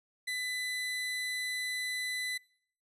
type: tone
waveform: 30% pulse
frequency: 2000 Hz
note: B6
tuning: 21 cents sharp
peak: -30 dBFS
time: 0.27-2.38 s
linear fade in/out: 10 ms
effects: noise-tail reverb RT60 0.7 s tail -26 dB re dry + resampled to 32000 Hz